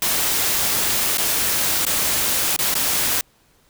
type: noise with dropouts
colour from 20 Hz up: white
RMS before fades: -20 dBFS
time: 0.02-3.21 s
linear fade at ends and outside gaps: 2 ms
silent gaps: 1.173-1.181 / 1.852-1.865 / 2.564-2.589 / 2.742-2.752 s
effects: pink hiss -58 dBFS RMS until 3.69 s